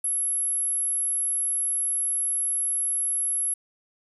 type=tone; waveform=sine; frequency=11175 Hz; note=F9; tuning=in tune; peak=-23 dBFS; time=0.04-3.54 s; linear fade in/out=5 ms; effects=none